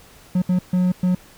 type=tone bursts at uneven times; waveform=triangle; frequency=181.6 Hz; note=F#3; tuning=32 cents flat; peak=-13 dBFS; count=4; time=0.35-0.42 / 0.49-0.59 / 0.73-0.92 / 1.03-1.15 s; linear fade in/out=5 ms; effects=pink hiss -48 dBFS RMS until 1.37 s